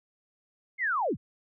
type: linear sweep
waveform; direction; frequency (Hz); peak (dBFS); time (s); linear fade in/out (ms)
sine; down; 2176 to 49; -25; 0.78-1.17; 50
effects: none